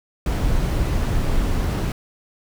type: noise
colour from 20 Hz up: brown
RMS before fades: -20 dBFS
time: 0.26-1.92 s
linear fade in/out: 2 ms
effects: none